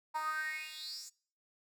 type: tone with high-pass filter sweep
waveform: 10% pulse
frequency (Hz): 310.1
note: D#4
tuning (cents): -6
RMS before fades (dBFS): -40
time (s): 0.14-1.1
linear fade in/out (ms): 20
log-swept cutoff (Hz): 920 to 6800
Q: 8.3
effects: noise-tail reverb RT60 0.5 s tail -25 dB re dry